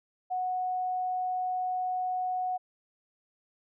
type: tone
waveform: sine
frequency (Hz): 736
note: F#5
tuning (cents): -9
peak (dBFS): -28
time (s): 0.3-2.58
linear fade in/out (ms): 20
effects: none